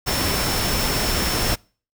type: tone in noise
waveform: sine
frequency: 5380 Hz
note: E8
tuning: 34 cents sharp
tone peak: -28 dBFS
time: 0.06-1.56 s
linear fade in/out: 20 ms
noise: pink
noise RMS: -22 dBFS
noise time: 0.06-1.56 s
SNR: -9 dB
effects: noise-tail reverb RT60 0.4 s tail -26 dB re dry